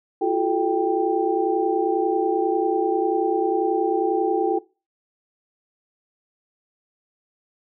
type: tone cluster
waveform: sine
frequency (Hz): 339.4 / 369.6 / 431.5 / 787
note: F4 / F#4 / A4 / G5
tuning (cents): -49 / -2 / -34 / +7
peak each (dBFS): -24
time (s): 0.21-4.59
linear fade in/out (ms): 10
effects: noise-tail reverb RT60 0.3 s tail -21 dB re dry